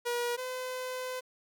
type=tone pair in turn; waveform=sawtooth; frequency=480.5 / 509.1 Hz; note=B4 / C5; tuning=-48 / -47 cents; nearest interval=minor second; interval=101 cents; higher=second; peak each=-26 / -31 dBFS; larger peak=first; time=0.05-0.37 / 0.37-1.21 s; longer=second; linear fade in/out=20 ms; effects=10-bit